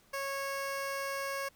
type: tone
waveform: 15% pulse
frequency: 550 Hz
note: C#5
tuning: 14 cents flat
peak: -28 dBFS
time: 0.13-1.49 s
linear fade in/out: 10 ms
effects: pink hiss -65 dBFS RMS until 1.55 s